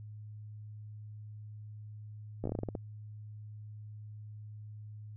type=slowing click train; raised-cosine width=2 ms; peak=-22 dBFS; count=10; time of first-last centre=2.44-2.752 s; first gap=15 ms; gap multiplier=1.2; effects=added 106 Hz sine -44 dBFS peak until 5.16 s